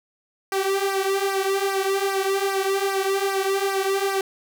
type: tone with flanger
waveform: sawtooth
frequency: 390 Hz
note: G4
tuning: 9 cents flat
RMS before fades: -23 dBFS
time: 0.52-4.21 s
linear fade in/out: 2 ms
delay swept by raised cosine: 0.27 to 3.87 ms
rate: 2.5 Hz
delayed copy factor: -0.75
effects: none